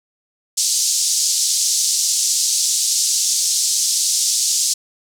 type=band-pass noise; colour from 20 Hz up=white; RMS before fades=-18 dBFS; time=0.57-4.74 s; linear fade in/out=10 ms; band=4700 to 8000 Hz; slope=24 dB/octave; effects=none